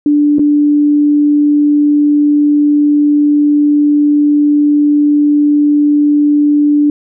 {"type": "tone with dropouts", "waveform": "sine", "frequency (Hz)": 293.7, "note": "D4", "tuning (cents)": 0, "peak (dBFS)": -6, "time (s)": [0.06, 6.9], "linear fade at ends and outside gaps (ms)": 2, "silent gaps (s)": [0.385, 0.393], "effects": []}